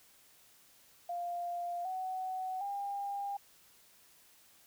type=tone with pitch steps; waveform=sine; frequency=698.5 / 748.6 / 802.4 Hz; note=F5 / F#5 / G5; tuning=0 / +20 / +40 cents; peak=-35 dBFS; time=1.09-3.37 s; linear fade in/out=5 ms; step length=760 ms; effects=white hiss -63 dBFS RMS until 4.66 s

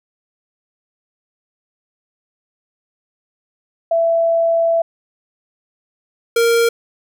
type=tone pair in turn; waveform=sine / square; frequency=666 / 464.9 Hz; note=E5 / A#4; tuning=+18 / -5 cents; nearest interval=tritone; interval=623 cents; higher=first; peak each=-12 dBFS; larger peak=neither; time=3.91-4.82 / 6.36-6.69 s; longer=first; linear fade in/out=5 ms; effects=none

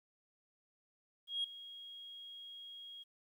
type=tone with ADSR envelope; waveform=sine; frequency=3280 Hz; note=G#7; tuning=22 cents flat; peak=-31 dBFS; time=1.27-3.04 s; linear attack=170 ms; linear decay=5 ms; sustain=-17 dB; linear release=20 ms; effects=tanh soft clip ceiling -30 dBFS + 12-bit

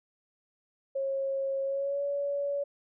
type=tone with pitch glide; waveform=sine; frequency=543 to 567 Hz; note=C#5 to C#5; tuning=-36 to +39 cents; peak=-28 dBFS; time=0.95-2.64 s; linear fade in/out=10 ms; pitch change=+75 cents; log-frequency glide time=1.63-2.03 s; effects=none

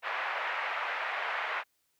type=band-pass noise; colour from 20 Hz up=white; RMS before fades=-34 dBFS; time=0.02-1.64 s; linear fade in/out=50 ms; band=630 to 2200 Hz; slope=24 dB/octave; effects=white hiss -75 dBFS RMS until 1.99 s

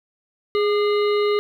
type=harmonic tone with a mistuned harmonic; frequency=415.3 Hz; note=G#4; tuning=in tune; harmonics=1 / 3 / 5 / 7 / 9 / 10; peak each=-17 / -27 / -31 / -34 / -36 / -37 dBFS; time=0.55-1.39 s; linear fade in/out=0 ms; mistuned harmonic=3; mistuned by=-50 cents; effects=9-bit

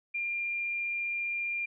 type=tone; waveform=sine; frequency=2395 Hz; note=D7; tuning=33 cents sharp; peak=-30 dBFS; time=0.14-1.66 s; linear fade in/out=10 ms; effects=none

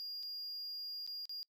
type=tone with dropouts; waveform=triangle; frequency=4826 Hz; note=D8; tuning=46 cents sharp; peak=-40 dBFS; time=0-1.43 s; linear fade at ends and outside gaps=0 ms; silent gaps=0.228-0.232 / 1.065-1.075 / 1.255-1.294 s; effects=noise-tail reverb RT60 0.1 s tail -26 dB re dry

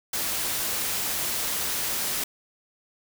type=noise; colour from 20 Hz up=white; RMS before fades=-28 dBFS; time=0.13-2.24 s; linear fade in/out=5 ms; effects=none

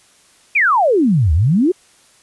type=exponential two-way sweep; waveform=sine; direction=down then up; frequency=2548 to 72.3 to 394.3 Hz; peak=-10 dBFS; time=0.55-1.72 s; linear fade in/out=10 ms; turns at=1.33 s; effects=white hiss -51 dBFS RMS until 2.22 s + resampled to 24000 Hz

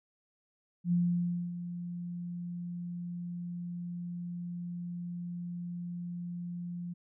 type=tone with ADSR envelope; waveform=sine; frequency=174.61 Hz; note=F3; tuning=in tune; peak=-24 dBFS; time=0.84-6.94 s; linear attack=80 ms; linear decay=600 ms; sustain=-12 dB; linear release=16 ms; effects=none

